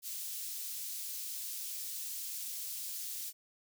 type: high-pass noise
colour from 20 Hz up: white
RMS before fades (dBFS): -41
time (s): 0.02-3.33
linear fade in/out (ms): 50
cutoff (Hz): 4400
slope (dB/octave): 12
effects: none